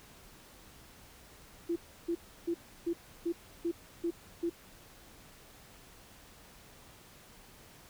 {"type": "tone bursts", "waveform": "sine", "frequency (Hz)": 340, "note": "F4", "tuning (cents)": -46, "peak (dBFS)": -29, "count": 8, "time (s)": [1.69, 4.498], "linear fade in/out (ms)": 10, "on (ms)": 71, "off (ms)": 320, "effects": ["pink hiss -56 dBFS RMS until 7.89 s"]}